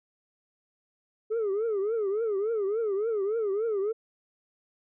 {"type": "tone with vibrato", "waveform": "sine", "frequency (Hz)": 422.8, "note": "G#4", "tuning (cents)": 31, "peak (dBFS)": -23, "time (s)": [1.3, 3.93], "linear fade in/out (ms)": 20, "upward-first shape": "triangle", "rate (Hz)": 3.5, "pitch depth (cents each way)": 190, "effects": ["tanh soft clip ceiling -24 dBFS"]}